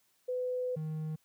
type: tone pair in turn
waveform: sine / triangle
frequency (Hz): 502 / 156.12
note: B4 / D#3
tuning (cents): +28 / +6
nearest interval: octave + minor sixth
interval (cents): 2022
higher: first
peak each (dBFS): -31 / -32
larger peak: first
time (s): 0.28-0.76 / 0.76-1.16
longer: first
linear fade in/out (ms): 10
effects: white hiss -72 dBFS RMS until 1.24 s + high-pass 60 Hz 12 dB/octave